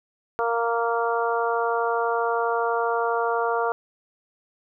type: harmonic tone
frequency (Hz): 232.3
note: A#3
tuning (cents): -6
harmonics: 2 / 3 / 4 / 5 / 6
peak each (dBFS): -25 / -27 / -28 / -29 / -30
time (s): 0.39-3.72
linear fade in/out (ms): 0
effects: none

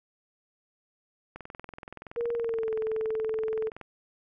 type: click train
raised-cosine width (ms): 0.5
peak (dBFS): -26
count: 53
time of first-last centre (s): 1.36-3.813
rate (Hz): 21.2
type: tone with pitch glide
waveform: sine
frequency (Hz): 471.1 to 439.6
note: A#4 to A4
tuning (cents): +18 to -2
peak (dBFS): -27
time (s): 2.16-3.7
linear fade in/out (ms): 20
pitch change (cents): -120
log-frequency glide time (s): 2.34-2.72
effects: none

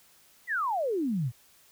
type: exponential sweep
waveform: sine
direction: down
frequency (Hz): 2042 to 110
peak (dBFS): -26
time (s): 0.47-1.32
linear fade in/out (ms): 50
effects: white hiss -60 dBFS RMS until 1.71 s

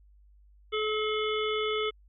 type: harmonic tone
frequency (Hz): 429.8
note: A4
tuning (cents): -41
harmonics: 1 / 3 / 5 / 7 / 8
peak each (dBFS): -29 / -34 / -36 / -37 / -38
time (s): 0.72-1.91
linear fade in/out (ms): 20
effects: added 50 Hz sine -55 dBFS peak until 2.08 s

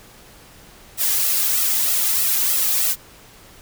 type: noise with flanger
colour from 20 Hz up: blue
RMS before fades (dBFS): -19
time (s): 0.97-2.96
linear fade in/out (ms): 50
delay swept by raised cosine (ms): 1.5 to 2.47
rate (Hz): 3.2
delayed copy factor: +1
effects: pink hiss -46 dBFS RMS until 3.61 s

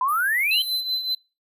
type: exponential sweep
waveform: sine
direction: up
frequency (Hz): 987.8 to 3169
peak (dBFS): -19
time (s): 0.01-0.62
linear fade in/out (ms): 2
type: high-pass noise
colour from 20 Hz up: white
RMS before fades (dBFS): -33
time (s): 0.08-0.81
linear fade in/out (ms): 5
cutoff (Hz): 10000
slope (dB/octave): 96
type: tone with tremolo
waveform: triangle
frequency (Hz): 4043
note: B7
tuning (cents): +40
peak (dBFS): -19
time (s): 0.51-1.15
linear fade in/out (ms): 5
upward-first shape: triangle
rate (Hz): 5.3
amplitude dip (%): 70
effects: noise-tail reverb RT60 0.3 s tail -26 dB re dry + resampled to 32000 Hz

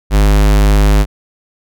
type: tone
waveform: square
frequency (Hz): 51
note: G#1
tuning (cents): -31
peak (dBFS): -7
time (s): 0.1-1.06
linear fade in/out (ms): 50
effects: none

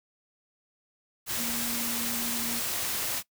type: tone in noise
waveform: sine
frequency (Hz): 235.2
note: A#3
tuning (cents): +16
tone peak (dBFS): -36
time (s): 1.36-2.62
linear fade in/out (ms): 50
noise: white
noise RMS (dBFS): -31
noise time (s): 1.26-3.23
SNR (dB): -8
effects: noise-tail reverb RT60 0.1 s tail -20 dB re dry

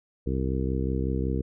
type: harmonic tone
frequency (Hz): 65.41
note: C2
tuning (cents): 0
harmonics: 1 / 2 / 3 / 4 / 5 / 6 / 7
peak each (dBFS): -28 / -31 / -33 / -34 / -35 / -36 / -36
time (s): 0.26-1.42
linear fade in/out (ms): 10
effects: none

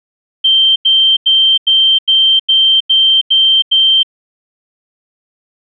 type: tone bursts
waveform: sine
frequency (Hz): 3136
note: G7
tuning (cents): 0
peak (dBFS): -6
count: 9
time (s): 0.44-4.032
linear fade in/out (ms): 10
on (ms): 320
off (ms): 89
effects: none

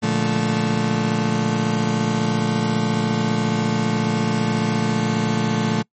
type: chord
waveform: 35% pulse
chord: Bb major seventh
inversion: none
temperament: just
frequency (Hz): 116.54 / 145.68 / 174.81 / 218.5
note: Bb2 / D3 / F3 / A3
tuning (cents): 0 / -14 / +2 / -12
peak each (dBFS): -24 / -24 / -23 / -19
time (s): 0.02-5.83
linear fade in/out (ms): 20
effects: noise-tail reverb RT60 0.1 s tail -25 dB re dry + MP3 32 kbps

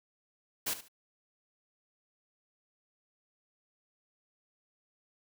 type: noise with echo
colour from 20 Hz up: white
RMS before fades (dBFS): -33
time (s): 0.66-0.74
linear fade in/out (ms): 10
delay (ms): 72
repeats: 2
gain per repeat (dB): -13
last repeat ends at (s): 0.884
effects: none

